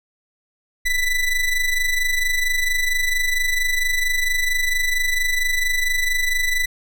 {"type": "ring-modulated tone", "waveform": "square", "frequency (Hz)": 987.8, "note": "B5", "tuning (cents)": 0, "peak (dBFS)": -15, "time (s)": [0.85, 6.66], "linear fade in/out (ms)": 10, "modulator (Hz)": 1000, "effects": []}